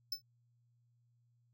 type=tone with exponential decay; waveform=square; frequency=5274 Hz; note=E8; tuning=in tune; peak=-32 dBFS; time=0.12-0.22 s; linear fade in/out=5 ms; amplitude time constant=20 ms; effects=added 119 Hz sine -70 dBFS peak until 1.53 s